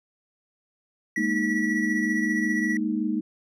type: tone with tremolo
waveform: triangle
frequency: 1941 Hz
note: B6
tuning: 31 cents flat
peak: -23 dBFS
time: 1.16-2.77 s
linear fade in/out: 2 ms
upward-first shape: sine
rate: 15 Hz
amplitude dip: 40%
type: chord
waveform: sine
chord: Ab suspended second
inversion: none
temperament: equal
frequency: 207.7 / 233.1 / 311.1 Hz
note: Ab3 / Bb3 / Eb4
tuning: 0 / 0 / 0 cents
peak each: -28 / -28 / -27 dBFS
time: 1.17-3.21 s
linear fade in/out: 10 ms
effects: none